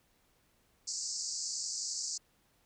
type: band-pass noise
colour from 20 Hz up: white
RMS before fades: -38 dBFS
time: 0.87-2.18 s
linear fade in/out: 10 ms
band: 4500 to 7800 Hz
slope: 96 dB/octave
effects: pink hiss -71 dBFS RMS until 2.65 s